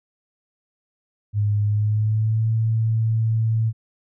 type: tone with pitch glide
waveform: sine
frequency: 103.83 to 111.93 Hz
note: G#2 to A2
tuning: 0 to +30 cents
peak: -17 dBFS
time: 1.33-3.73 s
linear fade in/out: 50 ms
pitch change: +130 cents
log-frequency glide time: 1.64-2.49 s
effects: none